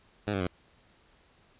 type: tone with pitch steps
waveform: 10% pulse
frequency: 103.83 / 96.88 / 90.39 Hz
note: G#2 / G2 / F#2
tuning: 0 / -20 / -40 cents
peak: -20 dBFS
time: 0.27-0.471 s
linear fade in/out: 5 ms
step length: 67 ms
effects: pink hiss -63 dBFS RMS until 1.59 s + resampled to 8000 Hz